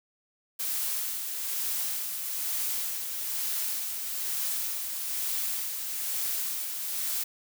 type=noise with tremolo; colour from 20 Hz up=blue; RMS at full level=-30 dBFS; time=0.59-7.24 s; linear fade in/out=10 ms; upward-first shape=sine; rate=1.1 Hz; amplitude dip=40%; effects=none